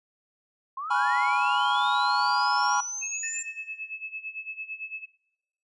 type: linear sweep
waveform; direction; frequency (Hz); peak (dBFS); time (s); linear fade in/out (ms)
sine; up; 1037 to 7320; -31; 0.77-3.43; 5
type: chord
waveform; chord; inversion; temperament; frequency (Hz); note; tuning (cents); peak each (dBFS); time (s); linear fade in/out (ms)
triangle; C# dominant seventh; second; equal; 830.6 / 987.8 / 1108.7 / 1396.9; G#5 / B5 / C#6 / E#6; 0 / 0 / 0 / 0; -25 / -25 / -27 / -26; 0.9-2.81; 10
type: tone with tremolo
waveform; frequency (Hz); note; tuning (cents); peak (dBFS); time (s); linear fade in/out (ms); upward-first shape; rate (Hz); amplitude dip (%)
sine; 2600; E7; -24; -31; 3.01-5.06; 20; sine; 8.9; 80
type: tone with exponential decay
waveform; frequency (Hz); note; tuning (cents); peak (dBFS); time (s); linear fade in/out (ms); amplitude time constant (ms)
triangle; 1823; A#6; -39; -33; 3.23-3.97; 5; 160
effects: noise-tail reverb RT60 0.8 s tail -19 dB re dry + resampled to 24000 Hz